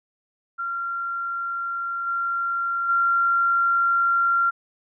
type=tone with level steps; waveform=sine; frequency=1378 Hz; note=F6; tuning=24 cents flat; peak=-25 / -22 / -17 dBFS; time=0.58-4.51 s; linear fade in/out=20 ms; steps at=2.06 / 2.88 s; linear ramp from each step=20 ms; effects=none